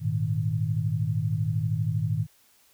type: chord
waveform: sine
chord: Ab suspended second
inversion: none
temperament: equal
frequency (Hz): 103.83 / 116.54 / 155.56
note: Ab2 / Bb2 / Eb3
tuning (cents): 0 / 0 / 0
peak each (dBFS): -28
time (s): 0-2.27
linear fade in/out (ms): 50
effects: white hiss -61 dBFS RMS until 2.73 s